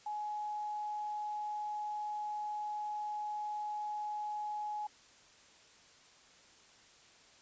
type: tone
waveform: sine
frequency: 841 Hz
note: G#5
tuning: 22 cents sharp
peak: -36 dBFS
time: 0.06-4.87 s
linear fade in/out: 5 ms
effects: white hiss -61 dBFS RMS until 7.41 s + resampled to 16000 Hz